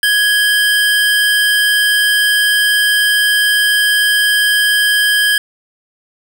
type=tone pair together; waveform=square; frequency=1661.2 / 3139 Hz; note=G#6 / G7; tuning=0 / +2 cents; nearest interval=major seventh; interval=1102 cents; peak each=-12 / -16 dBFS; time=0.03-5.38 s; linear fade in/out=2 ms; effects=none